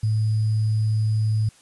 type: tone with sample-and-hold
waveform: sine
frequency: 108.5 Hz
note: A2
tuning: 24 cents flat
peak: -18 dBFS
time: 0.03-1.49 s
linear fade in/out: 5 ms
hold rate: 4900 Hz
effects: white hiss -54 dBFS RMS until 1.61 s + resampled to 24000 Hz